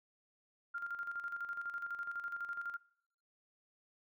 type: tone with tremolo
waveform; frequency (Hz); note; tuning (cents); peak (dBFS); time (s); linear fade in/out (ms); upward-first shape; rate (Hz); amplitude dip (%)
sine; 1396.9; F6; 0; -37; 0.74-2.77; 10; square; 12; 60
effects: noise-tail reverb RT60 0.7 s tail -23 dB re dry